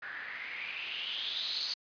blue noise with low-pass filter sweep, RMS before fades -38 dBFS, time 0.02-1.74 s, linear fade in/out 5 ms, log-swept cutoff 1600 to 4600 Hz, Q 6.8, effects resampled to 11025 Hz

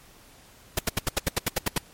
pink noise bursts, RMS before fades -23 dBFS, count 11, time 0.77-1.781 s, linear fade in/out 5 ms, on 21 ms, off 78 ms, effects pink hiss -53 dBFS RMS until 1.93 s + MP3 64 kbps

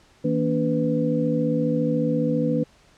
sine tone cluster, 160.4 / 233.3 / 287.8 / 497.7 Hz, E3 / A#3 / D4 / B4, -47 / +2 / -35 / +13 cents, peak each -25 dBFS, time 0.24-2.64 s, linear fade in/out 10 ms, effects pink hiss -56 dBFS RMS until 2.97 s + low-pass 7000 Hz 12 dB/octave

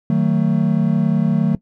triangle chord, D# diminished, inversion none, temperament just, 155.56 / 186.68 / 224 Hz, D#3 / F#3 / A3, 0 / +16 / +31 cents, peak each -16 dBFS, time 0.1-1.55 s, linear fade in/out 2 ms, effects noise-tail reverb RT60 0.1 s tail -19 dB re dry

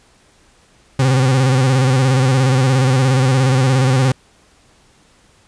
40% pulse tone with vibrato, 130.81 Hz, C3, in tune, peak -10 dBFS, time 0.99-4.12 s, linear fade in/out 5 ms, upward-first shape square, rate 17 Hz, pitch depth 55 cents each way, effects pink hiss -52 dBFS RMS until 5.47 s + resampled to 22050 Hz

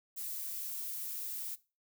violet noise, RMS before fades -40 dBFS, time 0.16-1.56 s, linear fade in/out 20 ms, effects noise-tail reverb RT60 0.3 s tail -19 dB re dry

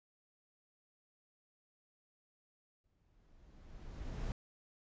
brown noise with exponential growth, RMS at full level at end -37 dBFS, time 2.84-4.32 s, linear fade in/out 1 ms, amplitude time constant 320 ms, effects resampled to 16000 Hz

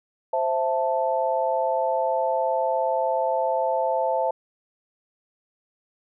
sine chord, A minor, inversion first, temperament equal with one note detuned, 523.3 / 662.7 / 880 Hz, C5 / E5 / A5, 0 / +9 / 0 cents, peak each -25 dBFS, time 0.33-4.31 s, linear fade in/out 5 ms, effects none

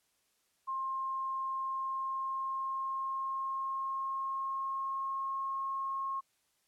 sine tone with pitch glide, 1063 to 1080.3 Hz, C6 to C#6, +27 to -45 cents, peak -33 dBFS, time 0.67-6.21 s, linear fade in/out 20 ms, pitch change +28 cents, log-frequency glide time 1.57-5.46 s, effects white hiss -75 dBFS RMS until 6.67 s + low-pass 12000 Hz 12 dB/octave

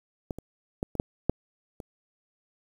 clicks, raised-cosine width 2 ms, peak -18 / -25 / -15 / -22 / -9 / -8 / -25 dBFS, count 7, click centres 0.308 / 0.386 / 0.829 / 0.953 / 0.999 / 1.296 / 1.802 s, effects 8-bit

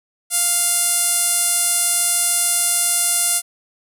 sawtooth tone with band-pass filter, 698.5 Hz, F5, in tune, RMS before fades -18 dBFS, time 0.3-3.42 s, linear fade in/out 50 ms, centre 10000 Hz, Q 3.1, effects none

